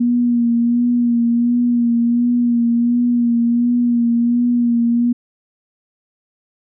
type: tone with vibrato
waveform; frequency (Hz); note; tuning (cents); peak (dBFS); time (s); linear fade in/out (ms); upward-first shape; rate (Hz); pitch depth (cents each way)
sine; 238.3; A#3; +38; -12; 0-5.13; 10; sine; 1.4; 29
effects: none